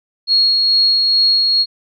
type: tone with tremolo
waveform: sine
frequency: 4302 Hz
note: C8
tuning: 47 cents sharp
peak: -9 dBFS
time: 0.27-1.66 s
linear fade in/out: 50 ms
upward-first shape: sine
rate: 2.3 Hz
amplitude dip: 25%
effects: none